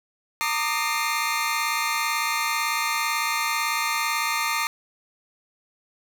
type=tone cluster; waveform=25% pulse; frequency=916 / 1180 / 1238 / 2111 Hz; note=A#5 / D6 / D#6 / C7; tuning=-31 / +8 / -9 / +15 cents; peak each=-25 dBFS; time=0.41-4.67 s; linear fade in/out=0 ms; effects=none